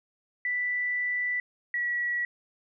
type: tone pair in turn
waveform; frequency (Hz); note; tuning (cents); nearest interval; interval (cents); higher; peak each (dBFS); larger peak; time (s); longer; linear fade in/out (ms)
sine; 1975.5 / 1931.5; B6 / B6; 0 / -39; unison; 39; first; -26; neither; 0.45-1.4 / 1.74-2.25; first; 2
effects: none